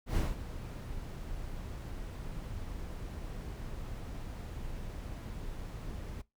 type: noise with ADSR envelope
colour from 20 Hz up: brown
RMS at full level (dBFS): -28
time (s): 0.06-6.22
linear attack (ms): 110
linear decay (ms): 180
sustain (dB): -13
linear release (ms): 11
effects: noise-tail reverb RT60 0.2 s tail -21 dB re dry